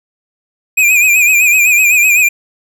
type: tone with vibrato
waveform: square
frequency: 2457 Hz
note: D#7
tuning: 22 cents flat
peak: -7 dBFS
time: 0.77-2.29 s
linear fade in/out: 10 ms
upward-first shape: sine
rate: 7.9 Hz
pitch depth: 72 cents each way
effects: none